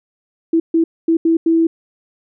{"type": "tone bursts at uneven times", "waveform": "sine", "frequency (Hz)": 328.7, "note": "E4", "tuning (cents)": -5, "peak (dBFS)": -10, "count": 5, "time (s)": [[0.53, 0.6], [0.74, 0.84], [1.08, 1.17], [1.25, 1.37], [1.46, 1.67]], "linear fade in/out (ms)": 5, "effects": []}